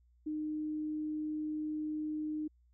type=tone; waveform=sine; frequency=306.2 Hz; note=D#4; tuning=28 cents flat; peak=-34 dBFS; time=0.26-2.48 s; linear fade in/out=10 ms; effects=added 60 Hz sine -64 dBFS peak until 2.73 s